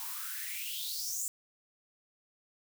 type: noise with high-pass filter sweep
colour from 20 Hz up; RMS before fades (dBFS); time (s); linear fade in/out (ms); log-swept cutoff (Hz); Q
blue; -38; 0-1.28; 0; 870 to 7800; 6.7
effects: none